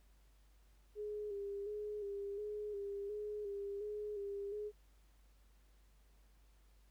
sine tone with vibrato, 410 Hz, G#4, 22 cents flat, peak -40 dBFS, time 0.95-4.72 s, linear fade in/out 50 ms, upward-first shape square, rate 1.4 Hz, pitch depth 38 cents each way, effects added 50 Hz sine -64 dBFS peak until 6.9 s + pink hiss -75 dBFS RMS until 6.9 s

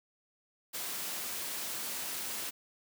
white high-pass noise, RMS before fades -38 dBFS, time 0.73-2.51 s, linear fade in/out 20 ms, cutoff 150 Hz, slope 12 dB/octave, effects none

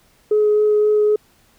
sine tone with vibrato, 422.3 Hz, G#4, 29 cents sharp, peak -11 dBFS, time 0.31-1.16 s, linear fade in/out 5 ms, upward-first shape sine, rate 3.8 Hz, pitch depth 8 cents each way, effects tanh soft clip ceiling -8 dBFS + pink hiss -56 dBFS RMS until 1.58 s

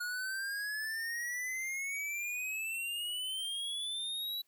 square exponential sweep, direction up, 1438 to 3951 Hz, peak -36 dBFS, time 0-4.42 s, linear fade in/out 10 ms, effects white hiss -75 dBFS RMS until 4.47 s + high-pass 80 Hz 12 dB/octave

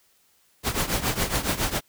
pink noise with tremolo, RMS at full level -22 dBFS, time 0.63-1.81 s, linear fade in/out 50 ms, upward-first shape triangle, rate 7.2 Hz, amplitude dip 85%, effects white hiss -63 dBFS RMS until 1.88 s

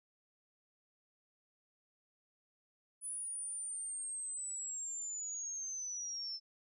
sine linear sweep, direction down, 9956 to 5274 Hz, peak -39 dBFS, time 3.01-6.4 s, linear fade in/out 50 ms, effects none

